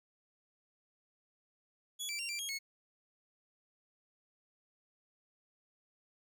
20% pulse tone with pitch steps, 3375 / 2334 / 2766 / 2357 / 3273 / 2189 Hz, G#7 / D7 / F7 / D7 / G#7 / C#7, +27 / -11 / -17 / +6 / -26 / -22 cents, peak -32 dBFS, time 1.99-2.59 s, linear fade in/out 20 ms, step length 100 ms, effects none

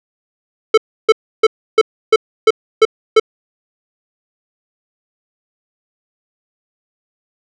square tone bursts, 440 Hz, A4, in tune, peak -5 dBFS, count 8, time 0.74-3.198 s, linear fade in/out 5 ms, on 36 ms, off 310 ms, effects low-pass 4000 Hz 12 dB/octave

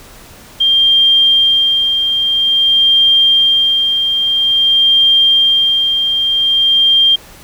sine tone with tremolo, 3190 Hz, G7, 30 cents sharp, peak -6 dBFS, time 0.6-7.16 s, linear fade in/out 10 ms, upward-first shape sine, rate 0.5 Hz, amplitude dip 45%, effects pink hiss -38 dBFS RMS until 7.43 s

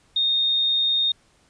sine tone, 3685 Hz, A#7, 21 cents flat, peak -18 dBFS, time 0.16-1.12 s, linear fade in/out 5 ms, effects pink hiss -60 dBFS RMS until 1.49 s + resampled to 22050 Hz

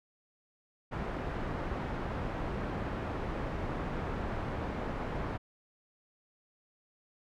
pink low-pass noise, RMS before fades -36 dBFS, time 0.91-5.38 s, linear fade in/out 20 ms, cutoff 1400 Hz, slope 12 dB/octave, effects none

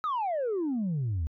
sine exponential sweep, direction down, 1302 to 73.42 Hz, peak -25 dBFS, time 0.04-1.27 s, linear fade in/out 0 ms, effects tanh soft clip ceiling -25 dBFS

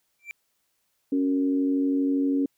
triangle tone with exponential growth, 2349 Hz, D7, in tune, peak -28 dBFS, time 0.19-0.31 s, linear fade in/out 0 ms, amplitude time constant 24 ms
harmonic tone, 92.5 Hz, F#2, in tune, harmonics 3 / 4 / 5, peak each -21 / -34 / -34 dBFS, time 1.12-2.46 s, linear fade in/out 5 ms
effects white hiss -73 dBFS RMS until 2.57 s

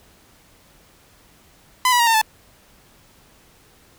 sawtooth tone with pitch steps, 1010 / 974.5 / 940.2 / 907.1 / 875.2 Hz, B5 / B5 / A#5 / A#5 / A5, +39 / -23 / +15 / -47 / -9 cents, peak -10 dBFS, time 1.85-2.215 s, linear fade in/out 2 ms, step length 73 ms, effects pink hiss -53 dBFS RMS until 3.98 s

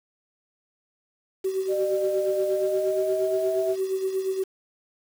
sine tone with tremolo, 381.1 Hz, G4, 49 cents flat, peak -21 dBFS, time 1.44-4.44 s, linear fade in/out 10 ms, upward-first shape sine, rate 8.5 Hz, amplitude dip 60%
sine tone with pitch glide, 603 to 650 Hz, D5 to E5, +46 to -24 cents, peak -24 dBFS, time 1.68-3.76 s, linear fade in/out 50 ms, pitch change +130 cents, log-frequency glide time 2.47-3.6 s
effects tanh soft clip ceiling -12 dBFS + 7-bit

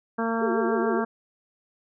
harmonic tone, 227.9 Hz, A#3, 39 cents flat, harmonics 1 / 2 / 3 / 4 / 5 / 6 / 7, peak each -27 / -30 / -32 / -33 / -34 / -35 / -35 dBFS, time 0.18-1.05 s, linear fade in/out 10 ms
sine tone with vibrato, 392 Hz, G4, in tune, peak -25 dBFS, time 0.41-1.02 s, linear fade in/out 10 ms, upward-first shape triangle, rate 7 Hz, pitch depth 250 cents each way
effects none

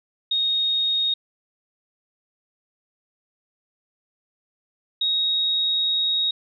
sine tone pair in turn, 3729 / 3770 Hz, A#7 / A#7, 0 / +19 cents, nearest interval unison, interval 19 cents, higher second, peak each -19 dBFS, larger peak neither, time 0.31-1.14 / 5.01-6.31 s, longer second, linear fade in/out 5 ms, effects none

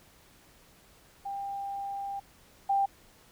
sine tone pair in turn, 795 / 790.8 Hz, G5 / G5, +24 / +15 cents, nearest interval unison, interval 9 cents, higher first, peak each -33 / -23 dBFS, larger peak second, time 1.25-2.2 / 2.69-2.86 s, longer first, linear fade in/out 10 ms, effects pink hiss -59 dBFS RMS until 3.31 s

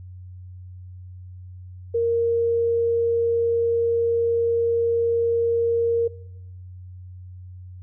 sine tone, 465.3 Hz, A#4, 3 cents flat, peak -18 dBFS, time 1.94-6.08 s, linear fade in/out 10 ms, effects noise-tail reverb RT60 0.8 s tail -21 dB re dry + added 91 Hz sine -37 dBFS peak until 7.82 s

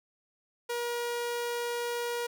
sawtooth tone, 477.3 Hz, A#4, 41 cents sharp, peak -27 dBFS, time 0.69-2.27 s, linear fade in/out 10 ms, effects none

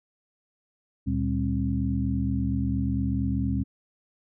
sine tone cluster, 72.8 / 117.3 / 197.9 / 266.4 Hz, D2 / A#2 / G3 / C4, -15 / +11 / +17 / +31 cents, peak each -29 dBFS, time 1.06-3.64 s, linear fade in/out 20 ms, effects none

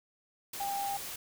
sine tone in noise, 798 Hz, G5, 31 cents sharp, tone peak -32 dBFS, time 0.6-0.97 s, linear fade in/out 5 ms, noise white, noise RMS -41 dBFS, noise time 0.53-1.16 s, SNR +6 dB, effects none

